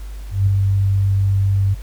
sine tone with ADSR envelope, 98 Hz, G2, in tune, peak -10 dBFS, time 0.3-1.75 s, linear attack 170 ms, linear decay 4 ms, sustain -3 dB, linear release 20 ms, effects added 50 Hz sine -28 dBFS peak until 1.82 s + pink hiss -46 dBFS RMS until 1.82 s

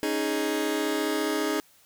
sawtooth chord, C# suspended second, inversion none, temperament just, 277.2 / 311.8 / 415.8 Hz, C#4 / D#4 / G#4, 0 / +4 / +2 cents, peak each -28 / -24 / -25 dBFS, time 0.03-1.6 s, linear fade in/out 0 ms, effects white hiss -59 dBFS RMS until 1.85 s

